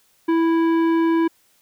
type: tone with tanh clipping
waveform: sine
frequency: 329.6 Hz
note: E4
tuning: in tune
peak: -17 dBFS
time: 0.28-1.28 s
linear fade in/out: 10 ms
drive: 13 dB
effects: white hiss -60 dBFS RMS until 1.61 s